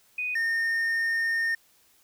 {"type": "tone pair in turn", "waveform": ["sine", "triangle"], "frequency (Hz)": [2487, 1828.2], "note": ["D#7", "A#6"], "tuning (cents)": [-1, -34], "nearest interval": "perfect fourth", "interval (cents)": 533, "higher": "first", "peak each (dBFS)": [-27, -22], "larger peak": "second", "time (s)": [[0.18, 0.35], [0.35, 1.55]], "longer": "second", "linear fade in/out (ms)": 5, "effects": ["white hiss -62 dBFS RMS until 2.03 s"]}